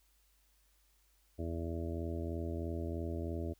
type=harmonic tone; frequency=83.1 Hz; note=E2; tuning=15 cents sharp; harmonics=1 / 2 / 3 / 4 / 5 / 6 / 7 / 8; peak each=-38 / -48 / -44 / -43 / -46 / -58 / -48 / -50 dBFS; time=1.38-3.54 s; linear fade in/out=20 ms; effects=added 50 Hz sine -70 dBFS peak until 3.59 s + white hiss -73 dBFS RMS until 3.59 s